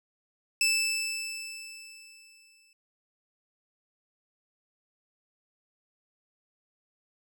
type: tone with exponential decay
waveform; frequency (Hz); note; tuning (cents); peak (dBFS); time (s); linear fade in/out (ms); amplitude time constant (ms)
20% pulse; 2637; E7; 0; -17; 0.61-2.73; 2; 460
effects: none